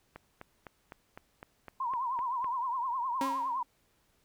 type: click train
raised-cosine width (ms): 0.5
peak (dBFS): -29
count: 10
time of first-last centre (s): 0.16-2.444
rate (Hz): 3.94
type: tone with vibrato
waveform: sine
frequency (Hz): 1000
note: B5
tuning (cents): +21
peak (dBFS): -30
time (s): 1.8-3.63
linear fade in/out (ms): 5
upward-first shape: triangle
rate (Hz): 9.7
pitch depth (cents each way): 150
type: tone with exponential decay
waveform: sawtooth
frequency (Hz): 271.6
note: C#4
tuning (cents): -35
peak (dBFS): -26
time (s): 3.21-3.65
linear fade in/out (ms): 2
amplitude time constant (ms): 95
effects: pink hiss -71 dBFS RMS until 4.24 s

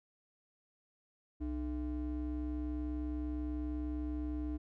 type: ring-modulated tone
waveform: triangle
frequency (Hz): 183.2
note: F#3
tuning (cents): -17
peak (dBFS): -30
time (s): 1.4-4.58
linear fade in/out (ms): 20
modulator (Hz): 119
effects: none

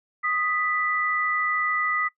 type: tone pair together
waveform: sine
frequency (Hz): 1244.5 / 1975.5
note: D#6 / B6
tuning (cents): 0 / 0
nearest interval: minor sixth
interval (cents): 800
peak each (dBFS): -25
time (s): 0.23-2.09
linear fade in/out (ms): 20
effects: noise-tail reverb RT60 0.1 s tail -19 dB re dry

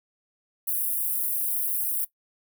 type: high-pass noise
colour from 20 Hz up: white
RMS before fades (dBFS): -27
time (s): 0.67-2.05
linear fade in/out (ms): 10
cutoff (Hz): 9800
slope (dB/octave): 48
effects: noise-tail reverb RT60 0.1 s tail -17 dB re dry

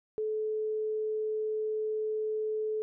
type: tone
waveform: sine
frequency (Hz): 432.1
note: A4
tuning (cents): -31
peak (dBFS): -29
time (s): 0.18-2.82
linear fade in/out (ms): 0
effects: none

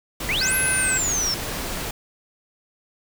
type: noise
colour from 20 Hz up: pink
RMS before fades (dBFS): -29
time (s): 0.2-1.91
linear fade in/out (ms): 5
type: exponential two-way sweep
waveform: sine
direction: up then down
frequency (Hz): 1943 to 11430 to 5280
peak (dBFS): -21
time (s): 0.29-1.34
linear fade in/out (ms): 0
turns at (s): 0.55
type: harmonic tone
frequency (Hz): 513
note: C5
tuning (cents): -34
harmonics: 3 / 4 / 5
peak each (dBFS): -24 / -33 / -29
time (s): 0.41-0.98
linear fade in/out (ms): 5
effects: none

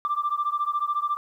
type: beating tone pair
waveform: sine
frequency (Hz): 1174.7 / 1188.7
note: D6 / D6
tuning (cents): 0 / +21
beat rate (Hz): 14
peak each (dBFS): -25 / -26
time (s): 0.05-1.17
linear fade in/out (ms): 0
effects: tanh soft clip ceiling -17 dBFS + 10-bit

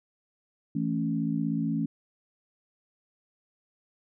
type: chord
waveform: sine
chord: A major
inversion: second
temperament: equal with one note detuned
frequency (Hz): 164.34 / 220 / 277.2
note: E3 / A3 / C#4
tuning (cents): -5 / 0 / 0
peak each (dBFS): -30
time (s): 0.75-1.86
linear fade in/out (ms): 5
effects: none

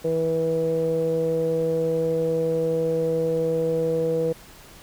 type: tone with low-pass filter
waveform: sawtooth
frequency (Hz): 162.6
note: E3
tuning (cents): -23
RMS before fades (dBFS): -23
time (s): 0.04-4.33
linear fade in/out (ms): 10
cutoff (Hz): 500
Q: 9
effects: pink hiss -47 dBFS RMS until 4.82 s

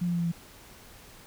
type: tone with pitch steps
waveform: sine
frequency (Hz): 176.1 / 174.18 / 172.28 / 170.4 / 168.54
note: F3 / F3 / F3 / F3 / E3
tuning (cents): +15 / -4 / -23 / -42 / +39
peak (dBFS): -25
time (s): 0.01-0.32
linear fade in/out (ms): 10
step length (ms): 62
effects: pink hiss -51 dBFS RMS until 1.26 s

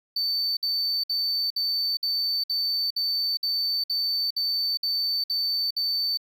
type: tone bursts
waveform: triangle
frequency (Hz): 4544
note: C#8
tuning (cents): +42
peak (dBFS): -22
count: 13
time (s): 0.16-6.174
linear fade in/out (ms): 5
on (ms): 410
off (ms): 57
effects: 10-bit

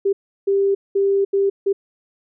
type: tone bursts at uneven times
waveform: sine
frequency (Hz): 395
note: G4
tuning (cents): +13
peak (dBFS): -14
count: 5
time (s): 0.05-0.13 / 0.47-0.75 / 0.95-1.25 / 1.33-1.5 / 1.66-1.73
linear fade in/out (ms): 10
effects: none

